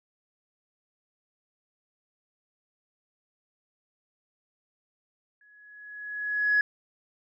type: tone with exponential growth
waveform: sine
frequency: 1683 Hz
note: G#6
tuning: 23 cents sharp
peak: -17 dBFS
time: 5.41-6.61 s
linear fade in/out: 2 ms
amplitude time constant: 260 ms
effects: tanh soft clip ceiling -15 dBFS